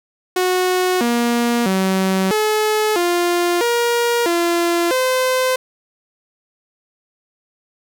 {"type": "tone with pitch steps", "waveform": "sawtooth", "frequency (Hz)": [366.4, 237.4, 189.9, 428.7, 349.4, 473.7, 342.8, 514], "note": ["F#4", "A#3", "F#3", "A4", "F4", "A#4", "F4", "C5"], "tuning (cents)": [-17, 32, 45, -45, 1, 28, -32, -31], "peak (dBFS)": -11, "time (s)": [0.36, 5.56], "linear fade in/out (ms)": 5, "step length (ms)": 650, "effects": []}